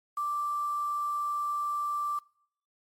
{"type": "tone with quantisation", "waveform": "sine", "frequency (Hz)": 1174.7, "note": "D6", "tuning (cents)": 0, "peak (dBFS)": -28, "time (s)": [0.17, 2.19], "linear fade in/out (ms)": 5, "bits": 8, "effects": ["noise-tail reverb RT60 0.7 s tail -25 dB re dry", "MP3 64 kbps"]}